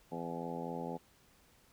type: harmonic tone with a mistuned harmonic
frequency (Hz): 84.1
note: E2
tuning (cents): +35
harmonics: 2 / 3 / 4 / 5 / 6 / 7 / 8 / 9 / 10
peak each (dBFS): -44 / -44 / -49 / -46 / -45 / -51 / -51 / -48 / -46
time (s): 0.11-0.98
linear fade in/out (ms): 20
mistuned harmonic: 10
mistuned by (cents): +19
effects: pink hiss -66 dBFS RMS until 1.72 s